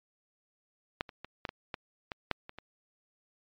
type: clicks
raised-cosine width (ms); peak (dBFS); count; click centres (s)
0.3; -13 / -29 / -25 / -17 / -20 / -19 / -20 / -11 / -27 / -27; 10; 1.009 / 1.092 / 1.246 / 1.452 / 1.491 / 1.742 / 2.118 / 2.313 / 2.494 / 2.586
effects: low-pass 4000 Hz 12 dB/octave + MP3 48 kbps